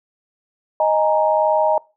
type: chord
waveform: sine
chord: D# suspended fourth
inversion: none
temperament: equal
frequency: 622.3 / 830.6 / 932.3 Hz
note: D#5 / G#5 / A#5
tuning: 0 / 0 / 0 cents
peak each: -16 / -20 / -19 dBFS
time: 0.8-1.78 s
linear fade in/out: 2 ms
effects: noise-tail reverb RT60 0.3 s tail -23 dB re dry